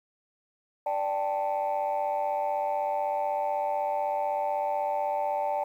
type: chord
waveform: sine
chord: D suspended fourth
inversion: none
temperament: equal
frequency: 587.3 / 784 / 880 Hz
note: D5 / G5 / A5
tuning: 0 / 0 / 0 cents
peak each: -29 dBFS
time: 0.86-5.64 s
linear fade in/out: 5 ms
effects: tanh soft clip ceiling -21 dBFS + 10-bit